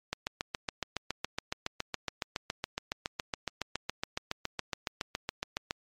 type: click train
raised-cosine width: 0.2 ms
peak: -14 dBFS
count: 41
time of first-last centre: 0.13-5.709 s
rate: 7.17 Hz
effects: MP3 64 kbps